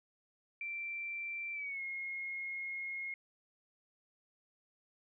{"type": "tone with pitch glide", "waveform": "sine", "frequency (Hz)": [2349, 2154], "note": ["D7", "C7"], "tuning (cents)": [0, 50], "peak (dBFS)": -38, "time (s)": [0.61, 3.14], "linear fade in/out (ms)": 2, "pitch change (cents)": -150, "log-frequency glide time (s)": [1.53, 1.82], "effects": []}